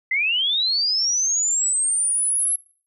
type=linear sweep; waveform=sine; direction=up; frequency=2000 to 11175 Hz; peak=-18 dBFS; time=0.11-2.56 s; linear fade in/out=5 ms; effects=noise-tail reverb RT60 0.5 s tail -24 dB re dry